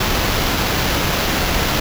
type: noise with sample-and-hold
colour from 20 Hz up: pink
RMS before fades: -18 dBFS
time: 0-1.8 s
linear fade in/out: 5 ms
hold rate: 8820 Hz
effects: none